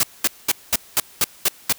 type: noise bursts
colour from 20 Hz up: white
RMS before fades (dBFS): -17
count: 8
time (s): 0-1.726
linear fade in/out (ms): 2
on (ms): 32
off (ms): 210
effects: white hiss -47 dBFS RMS until 1.78 s